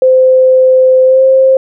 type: tone with pitch glide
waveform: sine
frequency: 517 to 528.2 Hz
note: C5 to C5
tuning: -21 to +16 cents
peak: -3 dBFS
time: 0.02-1.57 s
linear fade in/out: 2 ms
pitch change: +37 cents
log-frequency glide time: 1.05-1.23 s
effects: none